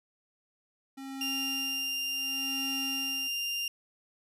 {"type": "tone with tremolo", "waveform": "square", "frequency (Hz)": 269.7, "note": "C#4", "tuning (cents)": -47, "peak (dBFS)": -37, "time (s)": [0.97, 3.28], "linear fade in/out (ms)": 10, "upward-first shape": "sine", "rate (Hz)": 0.71, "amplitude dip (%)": 90}
{"type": "tone", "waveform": "30% pulse", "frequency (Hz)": 2794, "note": "F7", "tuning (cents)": 0, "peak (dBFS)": -28, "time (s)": [1.21, 3.68], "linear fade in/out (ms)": 2}
{"effects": ["resampled to 32000 Hz"]}